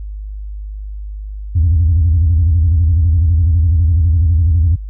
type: tone with vibrato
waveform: sine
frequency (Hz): 82.41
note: E2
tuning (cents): 0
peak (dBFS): -7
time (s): 1.55-4.76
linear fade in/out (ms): 10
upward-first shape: square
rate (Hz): 12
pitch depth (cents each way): 130
effects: tanh soft clip ceiling -5 dBFS + added 51 Hz sine -23 dBFS peak until 4.89 s